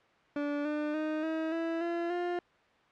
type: tone with pitch steps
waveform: 30% pulse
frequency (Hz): 290 / 299.5 / 309.4 / 319.6 / 330.1 / 340.9 / 352.1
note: D4 / D4 / D#4 / D#4 / E4 / F4 / F4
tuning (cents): -22 / +34 / -10 / +47 / +2 / -42 / +14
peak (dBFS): -28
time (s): 0.36-2.39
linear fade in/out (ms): 2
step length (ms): 290
effects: white hiss -63 dBFS RMS until 2.91 s + low-pass 2000 Hz 12 dB/octave